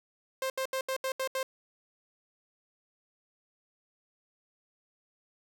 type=tone bursts; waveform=sawtooth; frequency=527 Hz; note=C5; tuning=12 cents sharp; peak=-26 dBFS; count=7; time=0.42-1.43 s; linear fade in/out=2 ms; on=80 ms; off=75 ms; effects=none